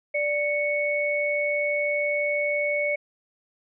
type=tone pair together; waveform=sine; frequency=587.2 / 2217 Hz; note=D5 / C#7; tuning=0 / 0 cents; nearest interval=octave + major seventh; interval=2300 cents; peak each=-25 dBFS; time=0.14-2.96 s; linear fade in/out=10 ms; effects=none